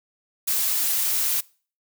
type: noise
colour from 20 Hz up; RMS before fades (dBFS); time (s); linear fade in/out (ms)
blue; -23; 0.47-1.41; 10
effects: noise-tail reverb RT60 0.4 s tail -23 dB re dry